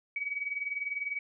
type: tone with tremolo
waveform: sine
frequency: 2270 Hz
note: C#7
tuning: 41 cents sharp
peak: -28 dBFS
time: 0.16-1.19 s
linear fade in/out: 2 ms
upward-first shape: triangle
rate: 20 Hz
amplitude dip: 85%
effects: none